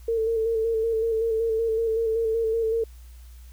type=tone with vibrato; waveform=sine; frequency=450.7 Hz; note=A4; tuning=42 cents sharp; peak=-21 dBFS; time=0.08-2.84 s; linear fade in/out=5 ms; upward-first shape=square; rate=5.3 Hz; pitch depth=29 cents each way; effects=added 60 Hz sine -42 dBFS peak until 3.52 s + white hiss -58 dBFS RMS until 3.52 s